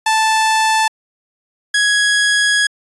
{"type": "tone pair in turn", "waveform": "sawtooth", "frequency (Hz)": [879, 1665.6], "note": ["A5", "G#6"], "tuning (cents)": [-2, 5], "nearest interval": "major seventh", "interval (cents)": 1107, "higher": "second", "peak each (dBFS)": -8, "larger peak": "neither", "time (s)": [[0.06, 0.88], [1.74, 2.67]], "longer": "second", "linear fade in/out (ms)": 5, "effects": ["resampled to 24000 Hz"]}